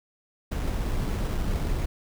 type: noise with sample-and-hold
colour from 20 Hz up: brown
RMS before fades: -27 dBFS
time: 0.51-1.86 s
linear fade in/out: 10 ms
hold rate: 4410 Hz
effects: none